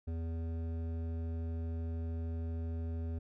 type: tone with hard clipping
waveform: sine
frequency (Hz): 82.41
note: E2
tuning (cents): 0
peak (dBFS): -37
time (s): 0.07-3.19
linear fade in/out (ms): 10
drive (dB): 12
effects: none

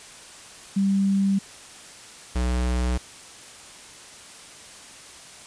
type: tone pair in turn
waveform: sine / square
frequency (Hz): 196 / 61.74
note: G3 / B1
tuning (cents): 0 / 0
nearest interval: octave + minor sixth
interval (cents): 2000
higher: first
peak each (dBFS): -18 / -22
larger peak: first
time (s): 0.76-1.39 / 2.35-2.98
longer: neither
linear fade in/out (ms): 10
effects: white hiss -44 dBFS RMS until 5.46 s + resampled to 22050 Hz

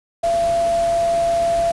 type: tone in noise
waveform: sine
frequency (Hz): 678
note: E5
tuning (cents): +49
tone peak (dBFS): -15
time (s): 0.23-1.72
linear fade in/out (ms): 10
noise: pink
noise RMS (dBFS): -32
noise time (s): 0.23-1.72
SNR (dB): +14
effects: resampled to 24000 Hz

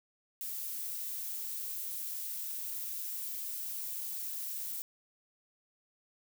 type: noise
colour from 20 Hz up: violet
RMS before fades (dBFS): -39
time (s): 0.41-4.82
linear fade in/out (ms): 0
effects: none

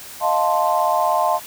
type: chord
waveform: sine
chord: F dominant seventh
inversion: third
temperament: equal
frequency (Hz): 622.3 / 698.5 / 880 / 1046.5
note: Eb5 / F5 / A5 / C6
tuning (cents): 0 / 0 / 0 / 0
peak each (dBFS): -22 / -20 / -21 / -21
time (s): 0.2-1.4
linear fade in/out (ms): 50
effects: white hiss -37 dBFS RMS until 1.46 s

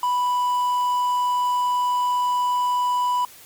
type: tone with quantisation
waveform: triangle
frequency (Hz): 987.8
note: B5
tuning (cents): 0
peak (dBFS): -17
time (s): 0.03-3.25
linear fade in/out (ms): 2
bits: 7
effects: white hiss -46 dBFS RMS until 3.45 s + Opus 48 kbps

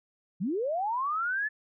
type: linear sweep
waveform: sine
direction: up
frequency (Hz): 153.8 to 1760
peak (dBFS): -27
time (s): 0.4-1.49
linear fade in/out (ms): 20
effects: none

